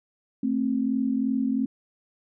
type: tone pair together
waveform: sine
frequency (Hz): 222.7 / 265.6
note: A3 / C4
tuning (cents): +21 / +26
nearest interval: minor third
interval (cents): 305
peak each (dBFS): -26 / -24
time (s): 0.43-1.66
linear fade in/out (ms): 5
effects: none